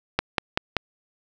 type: click train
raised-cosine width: 0.3 ms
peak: -4 dBFS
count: 4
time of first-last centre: 0.19-0.767 s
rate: 5.2 Hz
effects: none